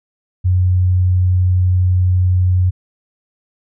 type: tone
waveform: sine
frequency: 91.2 Hz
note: F#2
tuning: 24 cents flat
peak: -10 dBFS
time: 0.44-2.71 s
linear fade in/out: 20 ms
effects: none